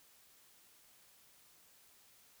silence, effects white hiss -65 dBFS RMS until 2.4 s

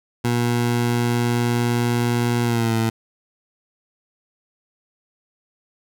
20% pulse tone with pitch glide, 119.7 to 112.98 Hz, A#2 to A2, +46 to +46 cents, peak -13 dBFS, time 0.24-2.9 s, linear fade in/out 10 ms, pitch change -100 cents, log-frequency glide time 2.43-2.75 s, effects none

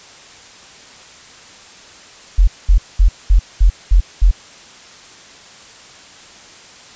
sine tone bursts, 43.65 Hz, F1, in tune, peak -5 dBFS, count 7, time 2.38-4.312 s, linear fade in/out 10 ms, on 96 ms, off 210 ms, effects white hiss -40 dBFS RMS until 6.95 s + resampled to 16000 Hz

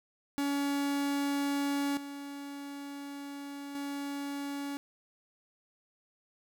45% pulse tone with level steps, 282.4 Hz, C#4, 32 cents sharp, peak -29 / -40 / -35 dBFS, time 0.38-4.77 s, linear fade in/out 0 ms, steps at 1.97 / 3.75 s, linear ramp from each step 2 ms, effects none

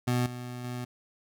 25% pulse tone with level steps, 123.47 Hz, B2, in tune, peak -21 / -33 / -30 dBFS, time 0.07-0.85 s, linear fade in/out 10 ms, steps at 0.26 / 0.64 s, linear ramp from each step 5 ms, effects none

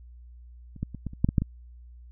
clicks, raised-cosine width 5 ms, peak -30 / -16 / -24 / -19 / -29 / -8 / -12 / -8 / -15 dBFS, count 9, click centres 0.763 / 0.83 / 0.947 / 1.067 / 1.134 / 1.245 / 1.289 / 1.382 / 1.42 s, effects added 60 Hz sine -45 dBFS peak until 2.11 s

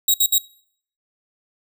10% pulse tone bursts, 3818 Hz, A#7, 41 cents sharp, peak -6 dBFS, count 3, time 0.08-0.383 s, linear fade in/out 5 ms, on 61 ms, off 60 ms, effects noise-tail reverb RT60 0.6 s tail -23 dB re dry

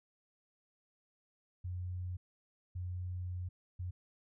sine tone bursts at uneven times, 90.2 Hz, F#2, 44 cents flat, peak -37 dBFS, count 3, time 1.64-2.17 / 2.75-3.49 / 3.79-3.91 s, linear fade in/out 10 ms, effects none

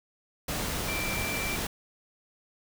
sine tone in noise, 2349 Hz, D7, in tune, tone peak -33 dBFS, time 0.88-1.56 s, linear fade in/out 5 ms, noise pink, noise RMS -32 dBFS, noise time 0.48-1.67 s, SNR -4 dB, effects none

